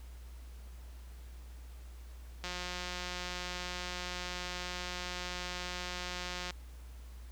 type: click train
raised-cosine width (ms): 0.2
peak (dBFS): -22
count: 729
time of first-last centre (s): 2.44-6.507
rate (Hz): 179
effects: added 60 Hz sine -46 dBFS peak until 7.31 s + pink hiss -61 dBFS RMS until 7.31 s